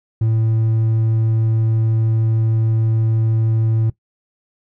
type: tone with hard clipping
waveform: sine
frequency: 111.7 Hz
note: A2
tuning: 27 cents sharp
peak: -15 dBFS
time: 0.21-3.9 s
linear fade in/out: 5 ms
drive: 3 dB
effects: noise-tail reverb RT60 0.1 s tail -18 dB re dry